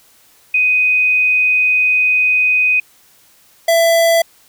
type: tone pair in turn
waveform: sine / square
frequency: 2500 / 667 Hz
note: D#7 / E5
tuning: +8 / +20 cents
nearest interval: octave + major seventh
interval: 2288 cents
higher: first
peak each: -10 dBFS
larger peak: neither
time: 0.54-2.8 / 3.68-4.22 s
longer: first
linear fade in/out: 5 ms
effects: white hiss -50 dBFS RMS until 4.48 s